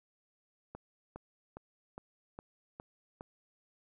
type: click train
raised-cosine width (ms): 1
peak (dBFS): -30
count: 7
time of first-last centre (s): 0.75-3.209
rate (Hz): 2.44
effects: none